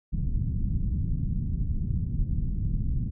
pink low-pass noise, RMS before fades -27 dBFS, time 0.12-3.11 s, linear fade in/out 20 ms, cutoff 190 Hz, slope 24 dB/octave, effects none

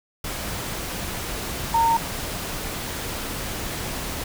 sine tone in noise, 917 Hz, A#5, 29 cents flat, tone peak -16 dBFS, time 1.74-1.97 s, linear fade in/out 5 ms, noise pink, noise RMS -30 dBFS, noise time 0.24-4.24 s, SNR +11 dB, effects none

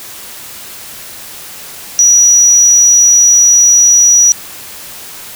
sine tone, 5830 Hz, F#8, 26 cents flat, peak -3 dBFS, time 1.99-4.32 s, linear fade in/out 0 ms, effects white hiss -29 dBFS RMS until 5.35 s

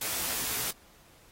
white noise with comb filter, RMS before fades -32 dBFS, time 0.01-0.71 s, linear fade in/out 5 ms, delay 16 ms, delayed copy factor +0.85, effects pink hiss -59 dBFS RMS until 1.31 s + AAC 48 kbps

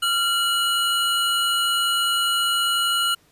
square tone pair together, 1379.5 / 2923 Hz, F6 / F#7, -22 / -22 cents, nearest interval octave + minor second, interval 1300 cents, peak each -23 / -22 dBFS, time 0.02-3.15 s, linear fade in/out 10 ms, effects pink hiss -59 dBFS RMS until 3.31 s + resampled to 32000 Hz

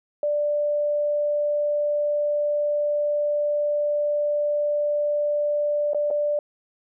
sine tone with dropouts, 589 Hz, D5, 5 cents sharp, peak -20 dBFS, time 0.23-6.39 s, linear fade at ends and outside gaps 2 ms, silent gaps 5.934-5.946 / 6.104-6.11 s, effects none

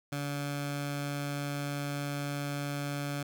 15% pulse tone with notch filter, 143.3 Hz, D3, 42 cents flat, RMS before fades -35 dBFS, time 0.12-3.23 s, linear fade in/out 5 ms, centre 400 Hz, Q 1.6, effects none

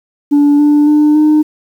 sine tone with pitch steps, 289.4 / 294.5 / 299.6 / 304.8 Hz, D4 / D4 / D4 / D#4, -25 / +5 / +35 / -36 cents, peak -3 dBFS, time 0.31-1.43 s, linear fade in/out 20 ms, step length 280 ms, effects tanh soft clip ceiling -4 dBFS + 7-bit

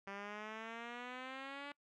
5% pulse exponential sweep, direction up, 196 to 289.1 Hz, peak -33 dBFS, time 0.07-1.72 s, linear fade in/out 2 ms, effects noise-tail reverb RT60 0.1 s tail -25 dB re dry + low-pass 3000 Hz 12 dB/octave

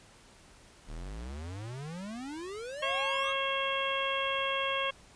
square exponential sweep, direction up, 35.18 to 1318.5 Hz, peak -39 dBFS, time 0.86-3.34 s, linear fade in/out 50 ms
harmonic tone, 544 Hz, C#5, 33 cents flat, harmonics 1 / 2 / 3 / 4 / 5 / 6, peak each -35 / -34 / -39 / -39 / -36 / -36 dBFS, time 2.82-4.91 s, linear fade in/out 10 ms
effects pink hiss -57 dBFS RMS until 5.15 s + resampled to 22050 Hz

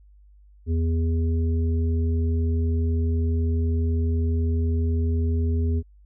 harmonic tone, 82 Hz, E2, 9 cents flat, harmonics 1 / 3 / 5, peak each -20 / -30 / -34 dBFS, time 0.66-5.83 s, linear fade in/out 50 ms, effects added 50 Hz sine -49 dBFS peak until 6.05 s

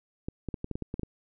clicks, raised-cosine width 3 ms, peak -20 dBFS, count 10, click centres 0.285 / 0.487 / 0.542 / 0.644 / 0.713 / 0.755 / 0.823 / 0.941 / 0.995 / 1.033 s, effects none

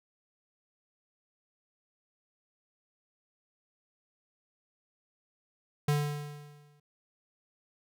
square tone with exponential decay, 146.83 Hz, D3, in tune, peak -24 dBFS, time 5.88-6.8 s, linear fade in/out 5 ms, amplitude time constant 200 ms, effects none

